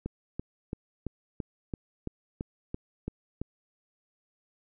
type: click train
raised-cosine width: 3 ms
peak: -20 dBFS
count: 11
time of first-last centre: 0.06-3.416 s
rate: 2.98 Hz
effects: none